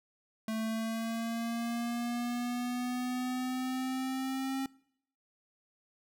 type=linear sweep; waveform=square; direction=up; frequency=220 to 268.4 Hz; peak=-33 dBFS; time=0.48-4.66 s; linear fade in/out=2 ms; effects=noise-tail reverb RT60 0.7 s tail -23 dB re dry